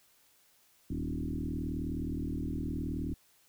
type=tone with frequency modulation; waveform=sine; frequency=171.9 Hz; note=F3; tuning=27 cents flat; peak=-32 dBFS; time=0.9-3.14 s; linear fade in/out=5 ms; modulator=39.2 Hz; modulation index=3.8; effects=white hiss -66 dBFS RMS until 3.48 s